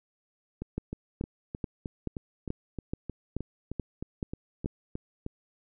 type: two click trains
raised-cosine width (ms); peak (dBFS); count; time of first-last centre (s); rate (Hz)
3; -18 / -22; 10 / 16; 0.78-4.659 / 0.62-5.264; 2.32 / 3.23
effects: none